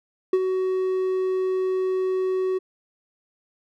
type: tone with ADSR envelope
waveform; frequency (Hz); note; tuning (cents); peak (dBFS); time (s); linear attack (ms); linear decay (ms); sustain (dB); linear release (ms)
triangle; 374.2; F#4; +20; -12; 0.33-2.59; 4; 48; -7; 18
effects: none